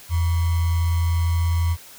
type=tone with sample-and-hold; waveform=sine; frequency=84.3 Hz; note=E2; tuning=39 cents sharp; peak=-17 dBFS; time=0.09-1.77 s; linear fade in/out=50 ms; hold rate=1050 Hz; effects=white hiss -44 dBFS RMS until 1.98 s